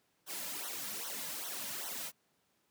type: noise with flanger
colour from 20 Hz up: white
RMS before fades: -41 dBFS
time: 0.26-2.12 s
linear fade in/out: 50 ms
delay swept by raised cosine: 0.41 to 2.71 ms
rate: 2.5 Hz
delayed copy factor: -0.95
effects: pink hiss -75 dBFS RMS until 2.7 s + high-pass 150 Hz 12 dB/octave